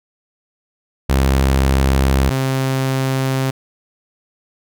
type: tone pair in turn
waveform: sawtooth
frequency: 67 / 132.81 Hz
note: C2 / C3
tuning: +42 / +26 cents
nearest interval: octave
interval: 1184 cents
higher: second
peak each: -8 / -12 dBFS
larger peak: first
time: 1.09-2.3 / 2.3-3.51 s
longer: neither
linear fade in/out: 10 ms
effects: none